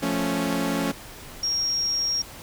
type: chord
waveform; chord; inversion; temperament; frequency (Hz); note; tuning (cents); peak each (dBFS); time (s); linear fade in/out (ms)
sawtooth; F augmented; none; equal; 174.61 / 220 / 277.2; F3 / A3 / C#4; 0 / 0 / 0; -25 / -25 / -22; 0.02-0.92; 10
type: tone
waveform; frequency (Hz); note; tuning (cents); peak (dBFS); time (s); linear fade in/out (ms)
sine; 5588; F8; 0; -22; 1.43-2.22; 5
effects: pink hiss -42 dBFS RMS until 2.42 s